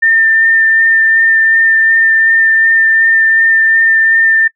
sine tone with vibrato, 1800 Hz, A6, 39 cents sharp, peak -6 dBFS, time 0.02-4.48 s, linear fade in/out 10 ms, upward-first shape sine, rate 2.7 Hz, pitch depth 10 cents each way, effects noise-tail reverb RT60 0.1 s tail -23 dB re dry

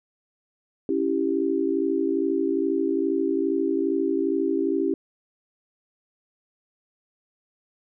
sine chord, C# diminished, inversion none, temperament equal, 277.2 / 329.6 / 392 Hz, C#4 / E4 / G4, 0 / 0 / 0 cents, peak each -26 / -25 / -25 dBFS, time 0.89-4.94 s, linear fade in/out 2 ms, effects none

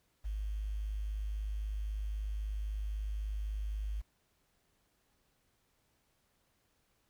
sine tone with quantisation, 51.9 Hz, G#1, in tune, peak -34 dBFS, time 0.24-4.02 s, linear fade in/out 20 ms, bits 10, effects pink hiss -75 dBFS RMS until 7.09 s

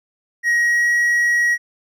triangle tone with pitch glide, 1892 to 1906.3 Hz, A#6 to A#6, +25 to +38 cents, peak -12 dBFS, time 0.43-1.58 s, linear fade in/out 50 ms, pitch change +13 cents, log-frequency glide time 0.57-0.91 s, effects none

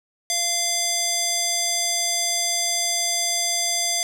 square tone with band-pass filter, 689 Hz, F5, 24 cents flat, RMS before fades -23 dBFS, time 0.3-4.03 s, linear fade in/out 0 ms, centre 6600 Hz, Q 1.7, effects none

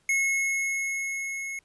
square tone with level ramp, 2177 Hz, C#7, 32 cents flat, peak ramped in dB -22 to -33 dBFS, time 0.09-1.59 s, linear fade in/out 2 ms, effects pink hiss -67 dBFS RMS until 1.64 s + resampled to 24000 Hz

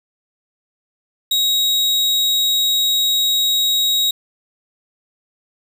40% pulse tone, 3800 Hz, A#7, 33 cents sharp, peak -13 dBFS, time 1.31-4.11 s, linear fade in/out 5 ms, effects 7-bit

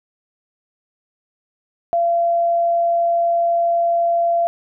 sine tone, 683 Hz, F5, 39 cents flat, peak -14 dBFS, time 1.93-4.47 s, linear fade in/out 0 ms, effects none

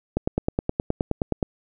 click train, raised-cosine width 2 ms, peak -8 dBFS, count 13, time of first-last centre 0.17-1.428 s, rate 9.54 Hz, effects none

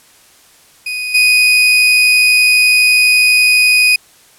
35% pulse tone with level steps, 2489 Hz, D#7, in tune, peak -16 / -5 dBFS, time 0.86-3.96 s, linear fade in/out 5 ms, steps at 1.14 s, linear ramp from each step 10 ms, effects white hiss -46 dBFS RMS until 4.38 s + low-pass 12000 Hz 12 dB/octave

